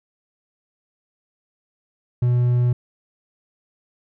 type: tone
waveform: triangle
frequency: 122.5 Hz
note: B2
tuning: 14 cents flat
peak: -13 dBFS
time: 2.22-2.73 s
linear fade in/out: 5 ms
effects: none